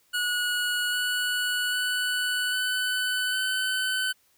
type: tone with pitch steps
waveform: 25% pulse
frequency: 1458 / 1472.4 / 1486.9 / 1501.6 / 1516.4 Hz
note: F#6 / F#6 / F#6 / F#6 / F#6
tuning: -26 / -9 / +8 / +25 / +42 cents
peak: -21 dBFS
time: 0.13-4.13 s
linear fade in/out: 20 ms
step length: 800 ms
effects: white hiss -65 dBFS RMS until 4.37 s